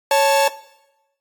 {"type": "tone pair together", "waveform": "45% pulse", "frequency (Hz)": [554, 879.4], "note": ["C#5", "A5"], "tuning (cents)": [-1, -1], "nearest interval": "minor sixth", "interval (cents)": 800, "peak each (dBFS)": -16, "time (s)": [0.11, 0.48], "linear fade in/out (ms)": 2, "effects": ["noise-tail reverb RT60 0.9 s tail -17 dB re dry", "AAC 64 kbps"]}